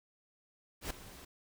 pink noise with ADSR envelope, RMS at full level -37 dBFS, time 0.81-1.25 s, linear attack 94 ms, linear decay 6 ms, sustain -15 dB, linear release 6 ms, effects none

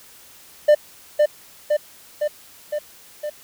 triangle tone with echo, 597 Hz, D5, 28 cents sharp, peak -7 dBFS, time 0.68-0.75 s, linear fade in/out 10 ms, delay 510 ms, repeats 5, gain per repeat -3 dB, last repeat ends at 3.3 s, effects white hiss -47 dBFS RMS until 3.43 s

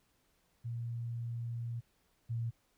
sine tone pair in turn, 117.5 / 115.95 Hz, A#2 / A#2, +14 / -9 cents, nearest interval unison, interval 23 cents, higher first, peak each -36 / -33 dBFS, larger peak second, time 0.64-1.81 / 2.29-2.51 s, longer first, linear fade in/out 20 ms, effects pink hiss -74 dBFS RMS until 2.77 s

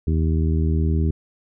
harmonic tone, 79.5 Hz, D#2, 38 cents sharp, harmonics 1 / 2 / 3 / 4 / 5, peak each -18 / -24 / -28 / -30 / -32 dBFS, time 0.07-1.11 s, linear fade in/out 5 ms, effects none

